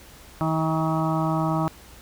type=harmonic tone with a mistuned harmonic; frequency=159.8 Hz; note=D#3; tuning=47 cents sharp; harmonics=1 / 2 / 4 / 5 / 6 / 7 / 8; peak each=-24 / -27 / -30 / -31 / -32 / -32 / -33 dBFS; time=0.41-1.68 s; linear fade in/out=0 ms; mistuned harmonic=6; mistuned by=-20 cents; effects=added 60 Hz sine -51 dBFS peak until 2.01 s + pink hiss -48 dBFS RMS until 2.01 s